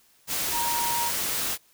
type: tone in noise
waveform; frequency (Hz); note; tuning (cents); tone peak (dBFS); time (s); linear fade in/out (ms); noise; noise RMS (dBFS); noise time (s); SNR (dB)
sine; 941; A#5; +16; -27; 0.51-1.12; 50; white; -28; 0.27-1.58; -2
effects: white hiss -61 dBFS RMS until 1.73 s